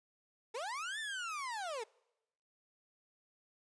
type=linear two-way sweep; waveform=30% pulse; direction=up then down; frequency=415.3 to 1811 to 415.3 Hz; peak=-36 dBFS; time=0.54-1.84 s; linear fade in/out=10 ms; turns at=0.99 s; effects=noise-tail reverb RT60 0.9 s tail -25 dB re dry + resampled to 22050 Hz